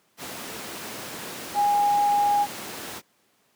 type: tone in noise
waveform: sine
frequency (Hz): 820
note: G#5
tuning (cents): -22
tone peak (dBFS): -18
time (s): 1.54-2.47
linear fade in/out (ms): 50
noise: pink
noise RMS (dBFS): -35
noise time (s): 0.17-3.02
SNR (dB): +14
effects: pink hiss -65 dBFS RMS until 3.55 s + high-pass 200 Hz 12 dB/octave